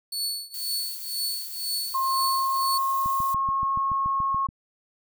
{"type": "tone with tremolo", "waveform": "sawtooth", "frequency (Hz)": 4435, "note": "C#8", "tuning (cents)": 0, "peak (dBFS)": -22, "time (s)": [0.12, 2.78], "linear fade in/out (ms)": 5, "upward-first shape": "triangle", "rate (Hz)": 2, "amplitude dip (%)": 95}
{"type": "noise", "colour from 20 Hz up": "violet", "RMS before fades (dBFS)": -37, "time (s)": [0.54, 3.34], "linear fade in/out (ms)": 0}
{"type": "tone with pitch glide", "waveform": "sine", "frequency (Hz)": [1064, 1088.2], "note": ["C6", "C#6"], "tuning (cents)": [29, -32], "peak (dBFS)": -22, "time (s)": [1.94, 4.47], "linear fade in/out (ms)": 10, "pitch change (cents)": 39, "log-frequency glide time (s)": [2.04, 3.78]}
{"type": "click train", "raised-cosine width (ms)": 5, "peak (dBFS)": -25, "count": 11, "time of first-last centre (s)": [3.06, 4.489], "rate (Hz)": 7}
{"effects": []}